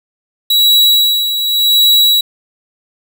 45% pulse tone with tremolo, 3897 Hz, B7, 24 cents flat, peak -6 dBFS, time 0.5-2.21 s, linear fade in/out 5 ms, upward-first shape sine, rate 0.88 Hz, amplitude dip 60%, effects none

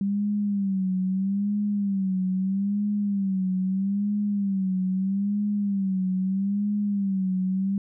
sine tone with vibrato, 196 Hz, G3, in tune, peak -22 dBFS, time 0.01-7.78 s, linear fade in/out 2 ms, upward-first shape sine, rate 0.78 Hz, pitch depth 93 cents each way, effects none

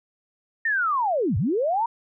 sine linear two-way sweep, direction down then up, 1849 to 80.4 to 960 Hz, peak -20 dBFS, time 0.65-1.86 s, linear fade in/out 5 ms, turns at 1.37 s, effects none

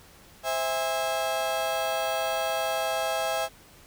35% pulse chord, C augmented, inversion none, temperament just, 523.3 / 654.1 / 817.6 Hz, C5 / E5 / G#5, 0 / -14 / -27 cents, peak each -32 / -27 / -29 dBFS, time 0.43-3.49 s, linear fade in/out 50 ms, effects pink hiss -53 dBFS RMS until 3.86 s

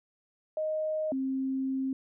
sine tone pair in turn, 622.3 / 265.5 Hz, D#5 / C4, 0 / +25 cents, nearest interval octave + minor third, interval 1475 cents, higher first, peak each -28 dBFS, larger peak neither, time 0.57-1.12 / 1.12-1.93 s, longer second, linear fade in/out 2 ms, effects none

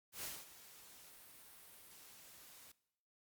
white noise with ADSR envelope, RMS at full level -44 dBFS, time 0.12-2.72 s, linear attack 110 ms, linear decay 220 ms, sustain -15 dB, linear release 6 ms, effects noise-tail reverb RT60 0.8 s tail -20 dB re dry + Opus 48 kbps

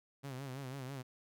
sawtooth tone with vibrato, 133.4 Hz, C3, 34 cents sharp, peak -38 dBFS, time 0.23-1.03 s, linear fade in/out 20 ms, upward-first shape sine, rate 6.1 Hz, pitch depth 95 cents each way, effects none

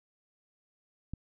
click, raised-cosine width 5 ms, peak -25 dBFS, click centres 1.136 s, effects none

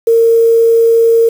sine tone with quantisation, 458.7 Hz, A#4, 28 cents flat, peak -5 dBFS, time 0.07-1.29 s, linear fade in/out 5 ms, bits 5, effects none

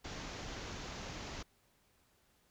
pink low-pass noise, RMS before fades -45 dBFS, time 0.04-1.43 s, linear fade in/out 10 ms, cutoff 7000 Hz, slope 96 dB/octave, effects pink hiss -72 dBFS RMS until 2.5 s

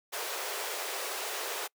pink high-pass noise, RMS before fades -36 dBFS, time 0.12-1.68 s, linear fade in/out 20 ms, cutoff 390 Hz, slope 48 dB/octave, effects noise-tail reverb RT60 0.1 s tail -26 dB re dry

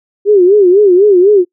sine tone with vibrato, 386.3 Hz, G4, 25 cents flat, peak -3 dBFS, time 0.25-1.45 s, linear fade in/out 50 ms, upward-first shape sine, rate 4 Hz, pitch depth 160 cents each way, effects noise-tail reverb RT60 0.1 s tail -25 dB re dry

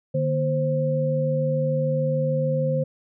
sine tone cluster, 150 / 236.8 / 524 Hz, D3 / A#3 / C5, +37 / +27 / +2 cents, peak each -23 / -32 / -23 dBFS, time 0.14-2.84 s, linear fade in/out 10 ms, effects none

